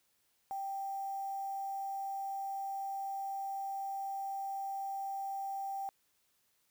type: tone with quantisation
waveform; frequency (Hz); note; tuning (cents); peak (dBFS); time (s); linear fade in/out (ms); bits
sine; 784; G5; 0; -36; 0.51-5.89; 0; 9
effects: white hiss -75 dBFS RMS until 6.7 s